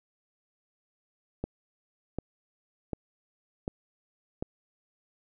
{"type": "click train", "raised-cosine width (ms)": 2, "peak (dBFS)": -18, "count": 5, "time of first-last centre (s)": [1.44, 4.425], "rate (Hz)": 1.34, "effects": []}